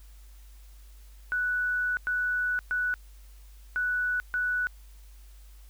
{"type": "tone bursts at uneven times", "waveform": "sine", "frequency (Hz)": 1480, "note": "F#6", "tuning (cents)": 0, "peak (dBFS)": -25, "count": 5, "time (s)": [[1.32, 1.97], [2.07, 2.59], [2.71, 2.94], [3.76, 4.2], [4.34, 4.67]], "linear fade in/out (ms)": 0, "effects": ["added 50 Hz sine -47 dBFS peak until 5.69 s", "white hiss -61 dBFS RMS until 5.69 s"]}